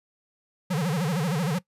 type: tone with vibrato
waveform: square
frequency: 163.4 Hz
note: E3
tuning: 15 cents flat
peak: -24 dBFS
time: 0.7-1.59 s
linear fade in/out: 10 ms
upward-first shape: sine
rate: 13 Hz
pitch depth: 250 cents each way
effects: noise-tail reverb RT60 0.1 s tail -20 dB re dry + resampled to 32000 Hz